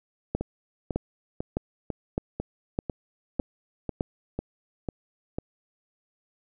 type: two click trains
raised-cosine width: 2 ms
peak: -16 / -12 dBFS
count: 11 / 7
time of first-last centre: 0.41-5.385 / 0.35-4.009 s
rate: 2.01 / 1.64 Hz
effects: none